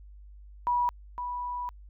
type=tone pair in turn; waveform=sine; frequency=972 / 981 Hz; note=B5 / B5; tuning=-28 / -12 cents; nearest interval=unison; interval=16 cents; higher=second; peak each=-23 / -31 dBFS; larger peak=first; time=0.67-0.89 / 1.18-1.69 s; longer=second; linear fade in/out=0 ms; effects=added 50 Hz sine -46 dBFS peak until 1.89 s